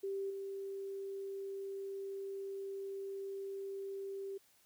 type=tone with level steps; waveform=sine; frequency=392 Hz; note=G4; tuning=in tune; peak=-36 / -40 dBFS; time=0.03-4.38 s; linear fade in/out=10 ms; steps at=0.3 s; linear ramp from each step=5 ms; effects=white hiss -69 dBFS RMS until 4.65 s